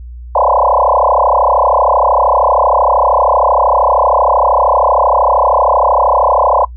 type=tone with frequency modulation; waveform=sine; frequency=790 Hz; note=G5; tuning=13 cents sharp; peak=-7 dBFS; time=0.35-6.65 s; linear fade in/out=5 ms; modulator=32.9 Hz; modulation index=7.9; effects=noise-tail reverb RT60 0.1 s tail -21 dB re dry + added 60 Hz sine -26 dBFS peak until 6.76 s